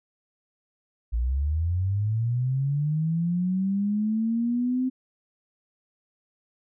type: linear sweep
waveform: sine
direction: up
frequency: 55 to 260 Hz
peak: -22 dBFS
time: 1.12-4.9 s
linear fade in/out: 20 ms
effects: none